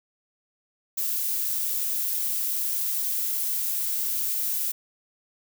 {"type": "noise", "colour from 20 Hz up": "violet", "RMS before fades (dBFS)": -27, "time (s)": [0.97, 4.72], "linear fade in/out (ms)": 10, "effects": []}